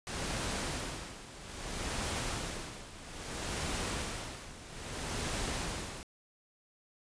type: noise with tremolo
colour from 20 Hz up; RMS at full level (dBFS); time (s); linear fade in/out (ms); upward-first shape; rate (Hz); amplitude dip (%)
pink; -35; 0.07-6.03; 0; sine; 0.61; 80
effects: resampled to 22050 Hz